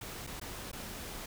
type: noise with dropouts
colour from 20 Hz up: pink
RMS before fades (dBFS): -43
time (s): 0.01-1.26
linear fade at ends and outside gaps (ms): 5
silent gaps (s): 0.268-0.272 / 0.399-0.413 / 0.716-0.729
effects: none